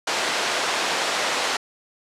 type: band-pass noise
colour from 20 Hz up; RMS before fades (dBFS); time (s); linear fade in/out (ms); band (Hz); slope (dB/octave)
pink; -24; 0.07-1.57; 5; 570 to 6400; 12
effects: low-pass 10000 Hz 12 dB/octave